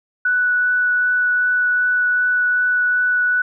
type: tone with vibrato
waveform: sine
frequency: 1480 Hz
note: F#6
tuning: in tune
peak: -14 dBFS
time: 0.25-3.42 s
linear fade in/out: 5 ms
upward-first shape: triangle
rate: 2.6 Hz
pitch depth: 8 cents each way
effects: none